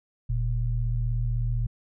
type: tone pair together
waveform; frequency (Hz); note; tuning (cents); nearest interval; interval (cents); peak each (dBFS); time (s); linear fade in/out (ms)
sine; 41.42 / 117.4; E1 / A#2; +9 / +13; octave + tritone; 1804; -26; 0.29-1.67; 10
effects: none